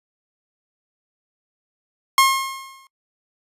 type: tone with exponential decay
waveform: sawtooth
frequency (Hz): 1074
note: C6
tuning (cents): +45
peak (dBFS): -6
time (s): 2.18-2.87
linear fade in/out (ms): 1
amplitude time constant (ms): 150
effects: noise-tail reverb RT60 0.1 s tail -24 dB re dry + resampled to 32000 Hz